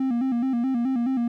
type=tone with vibrato; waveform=triangle; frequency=250 Hz; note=B3; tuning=21 cents sharp; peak=-19 dBFS; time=0-1.28 s; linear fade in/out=5 ms; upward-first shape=square; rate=4.7 Hz; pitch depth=97 cents each way; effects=none